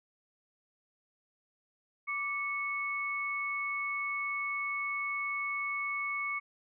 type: tone pair together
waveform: sine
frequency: 1168.1 / 2205 Hz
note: D6 / C#7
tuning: -10 / -10 cents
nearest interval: major seventh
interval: 1100 cents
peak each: -37 / -33 dBFS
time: 2.07-6.4 s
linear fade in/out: 20 ms
effects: none